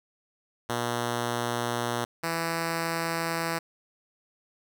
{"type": "tone pair in turn", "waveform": "5% pulse", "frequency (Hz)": [120, 165.74], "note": ["B2", "E3"], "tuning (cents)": [-49, 10], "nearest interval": "tritone", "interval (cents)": 559, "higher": "second", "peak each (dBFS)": -16, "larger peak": "neither", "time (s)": [[0.69, 2.05], [2.23, 3.59]], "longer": "neither", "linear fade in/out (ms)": 10, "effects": []}